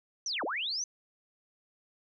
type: linear two-way sweep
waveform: sine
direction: down then up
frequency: 6200 to 247.9 to 6200 Hz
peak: -31 dBFS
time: 0.26-0.84 s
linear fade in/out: 2 ms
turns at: 0.44 s
effects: none